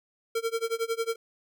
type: tone with tremolo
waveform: square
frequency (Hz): 456.6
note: A#4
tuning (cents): -36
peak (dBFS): -25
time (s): 0.35-1.16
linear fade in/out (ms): 5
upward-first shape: sine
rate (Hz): 11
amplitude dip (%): 95
effects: none